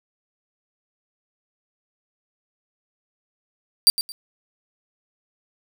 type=tone with echo; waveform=sawtooth; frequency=4699 Hz; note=D8; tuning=in tune; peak=-7 dBFS; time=3.87-3.9 s; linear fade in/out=0 ms; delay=110 ms; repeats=2; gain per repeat=-12 dB; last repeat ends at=4.12 s; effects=none